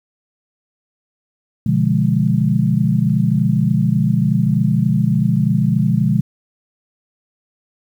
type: chord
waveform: sine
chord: B diminished seventh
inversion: none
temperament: equal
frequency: 123.47 / 146.83 / 174.61 / 207.7 Hz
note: B2 / D3 / F3 / Ab3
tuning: 0 / 0 / 0 / 0 cents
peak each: -18 dBFS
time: 1.66-6.21 s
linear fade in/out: 5 ms
effects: 8-bit